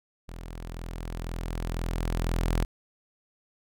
sawtooth tone with level ramp, 42 Hz, E1, 33 cents sharp, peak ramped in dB -35 to -19 dBFS, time 0.28-2.65 s, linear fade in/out 10 ms, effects none

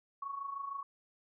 sine tone with amplitude modulation, 1111 Hz, C#6, 4 cents sharp, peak -35 dBFS, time 0.22-0.83 s, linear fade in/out 5 ms, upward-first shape sine, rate 26.5 Hz, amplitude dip 65%, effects none

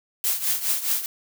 blue noise with tremolo, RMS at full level -21 dBFS, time 0.24-1.06 s, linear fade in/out 0 ms, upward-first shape triangle, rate 4.8 Hz, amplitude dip 80%, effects none

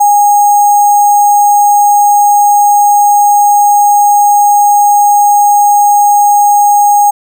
sine tone with sample-and-hold, 820 Hz, G#5, 22 cents flat, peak -3 dBFS, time 0-7.11 s, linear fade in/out 10 ms, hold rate 7350 Hz, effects none

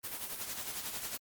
white noise with tremolo, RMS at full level -38 dBFS, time 0.03-1.18 s, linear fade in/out 20 ms, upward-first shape sine, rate 11 Hz, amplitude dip 55%, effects Opus 32 kbps

